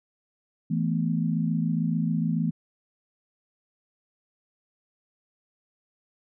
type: chord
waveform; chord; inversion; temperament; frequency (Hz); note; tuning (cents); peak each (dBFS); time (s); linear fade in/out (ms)
sine; E suspended fourth; none; equal; 164.81 / 220 / 246.9; E3 / A3 / B3; 0 / 0 / 0; -25 / -28 / -30; 0.7-2.51; 10
effects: none